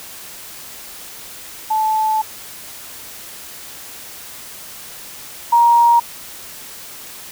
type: tone pair in turn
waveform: sine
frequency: 871 / 941.3 Hz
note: A5 / A#5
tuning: -18 / +17 cents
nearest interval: minor second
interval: 135 cents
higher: second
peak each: -14 / -8 dBFS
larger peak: second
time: 1.7-2.22 / 5.52-6 s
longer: first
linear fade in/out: 10 ms
effects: white hiss -35 dBFS RMS until 7.31 s